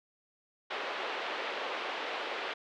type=band-pass noise; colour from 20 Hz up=pink; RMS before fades=-37 dBFS; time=0.7-2.54 s; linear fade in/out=10 ms; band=410 to 3500 Hz; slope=24 dB/octave; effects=none